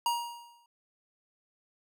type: tone with exponential decay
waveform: square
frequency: 946 Hz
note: A#5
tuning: 25 cents sharp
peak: -25 dBFS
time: 0.06-0.66 s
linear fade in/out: 2 ms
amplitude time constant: 130 ms
effects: none